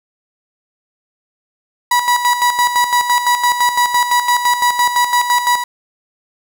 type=tone with tremolo; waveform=35% pulse; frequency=974 Hz; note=B5; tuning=24 cents flat; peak=-8 dBFS; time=1.91-5.64 s; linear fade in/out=5 ms; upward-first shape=square; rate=5.9 Hz; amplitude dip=60%; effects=none